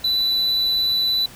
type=tone with vibrato; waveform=triangle; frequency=3978 Hz; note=B7; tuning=12 cents sharp; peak=-16 dBFS; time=0.04-1.26 s; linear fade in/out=5 ms; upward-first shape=sine; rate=17 Hz; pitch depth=10 cents each way; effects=pink hiss -42 dBFS RMS until 1.35 s